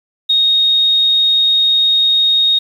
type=tone; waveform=sine; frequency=3729 Hz; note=A#7; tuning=in tune; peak=-9 dBFS; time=0.29-2.59 s; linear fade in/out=10 ms; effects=7-bit